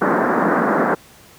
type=band-pass noise; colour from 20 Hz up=pink; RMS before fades=-17 dBFS; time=0.01-0.95 s; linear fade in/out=10 ms; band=180 to 1700 Hz; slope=48 dB/octave; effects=pink hiss -46 dBFS RMS until 1.38 s + high-pass 60 Hz 12 dB/octave